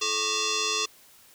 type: tone with frequency modulation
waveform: sine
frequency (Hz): 1100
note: C#6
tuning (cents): -14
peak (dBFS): -24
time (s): 0.01-0.86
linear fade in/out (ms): 10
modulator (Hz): 766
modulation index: 7.3
effects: white hiss -55 dBFS RMS until 1.34 s